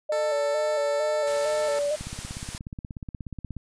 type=tone with vibrato; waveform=sine; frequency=592 Hz; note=D5; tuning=14 cents sharp; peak=-23 dBFS; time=0.09-1.96 s; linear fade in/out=10 ms; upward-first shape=square; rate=2.2 Hz; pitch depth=44 cents each way
type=tone; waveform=15% pulse; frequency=442.8 Hz; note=A4; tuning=11 cents sharp; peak=-24 dBFS; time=0.12-1.79 s; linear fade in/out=2 ms
type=noise; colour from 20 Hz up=white; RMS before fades=-38 dBFS; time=1.27-2.58 s; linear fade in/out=2 ms
type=click train; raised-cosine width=5 ms; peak=-23 dBFS; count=27; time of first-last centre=2.01-3.567 s; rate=16.7 Hz
effects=resampled to 22050 Hz